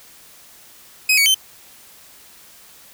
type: tone with pitch steps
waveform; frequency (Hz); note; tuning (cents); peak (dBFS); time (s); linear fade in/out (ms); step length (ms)
sawtooth; 2527 / 2249 / 3089; D#7 / C#7 / G7; +26 / +24 / -26; -9; 1.09-1.345; 5; 85
effects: white hiss -46 dBFS RMS until 2.93 s